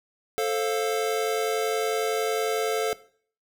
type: chord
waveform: square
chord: F major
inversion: first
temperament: equal with one note detuned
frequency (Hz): 440 / 530.9 / 698.5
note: A4 / C5 / F5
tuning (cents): 0 / +25 / 0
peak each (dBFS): -26 / -32 / -31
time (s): 0.38-2.93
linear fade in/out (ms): 0
effects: noise-tail reverb RT60 0.5 s tail -18 dB re dry